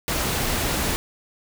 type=noise; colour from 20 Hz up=pink; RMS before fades=-24 dBFS; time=0.08-0.96 s; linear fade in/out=0 ms; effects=none